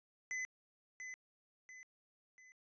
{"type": "tone with echo", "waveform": "square", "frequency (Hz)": 2022, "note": "B6", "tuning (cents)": 40, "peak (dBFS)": -39, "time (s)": [0.31, 0.45], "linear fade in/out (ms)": 0, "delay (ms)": 690, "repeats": 3, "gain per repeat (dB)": -7, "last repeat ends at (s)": 2.52, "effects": ["resampled to 16000 Hz"]}